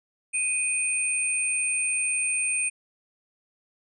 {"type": "tone pair together", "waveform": "sine", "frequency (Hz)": [2489, 8862], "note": ["D#7", "C#9"], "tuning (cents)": [0, -2], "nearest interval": "octave + minor seventh", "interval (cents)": 2198, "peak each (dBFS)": -26, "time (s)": [0.33, 2.7], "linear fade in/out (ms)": 20, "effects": []}